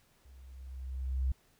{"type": "tone with level ramp", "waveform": "sine", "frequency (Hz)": 65.1, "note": "C2", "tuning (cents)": -8, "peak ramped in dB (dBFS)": [-53, -26], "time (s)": [0.25, 1.32], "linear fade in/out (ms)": 5, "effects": ["pink hiss -68 dBFS RMS until 1.59 s"]}